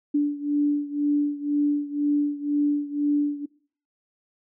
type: beating tone pair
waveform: sine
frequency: 290.7 / 292.7 Hz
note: D4 / D4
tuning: -18 / -6 cents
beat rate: 2 Hz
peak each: -22 / -25 dBFS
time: 0.14-3.46 s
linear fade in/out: 10 ms
effects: noise-tail reverb RT60 0.5 s tail -22 dB re dry